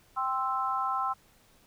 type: chord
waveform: sine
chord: C major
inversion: second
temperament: equal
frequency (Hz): 784 / 1046.5 / 1318.5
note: G5 / C6 / E6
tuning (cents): 0 / 0 / 0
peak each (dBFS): -33 / -31 / -31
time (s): 0.16-1.14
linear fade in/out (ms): 20
effects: pink hiss -62 dBFS RMS until 1.66 s